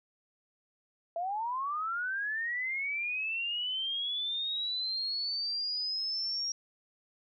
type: linear sweep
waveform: sine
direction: up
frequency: 659.3 to 5630 Hz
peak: -31 dBFS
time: 1.16-6.52 s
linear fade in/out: 2 ms
effects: none